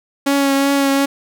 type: tone with vibrato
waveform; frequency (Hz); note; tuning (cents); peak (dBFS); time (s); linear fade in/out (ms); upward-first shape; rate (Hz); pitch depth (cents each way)
sawtooth; 277.2; C#4; 0; -9; 0.26-1.06; 10; triangle; 2.7; 22
effects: none